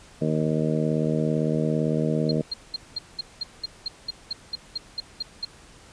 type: harmonic tone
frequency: 77.78 Hz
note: D#2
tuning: in tune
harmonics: 2 / 3 / 4 / 5 / 6 / 7 / 8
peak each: -25 / -27 / -30 / -34 / -29 / -35 / -32 dBFS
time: 0.21-2.42 s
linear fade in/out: 10 ms
type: tone bursts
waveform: sine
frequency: 4206 Hz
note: C8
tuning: 8 cents sharp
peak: -25 dBFS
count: 15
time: 2.29-5.45 s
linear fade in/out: 5 ms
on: 24 ms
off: 200 ms
effects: pink hiss -50 dBFS RMS until 5.92 s + resampled to 22050 Hz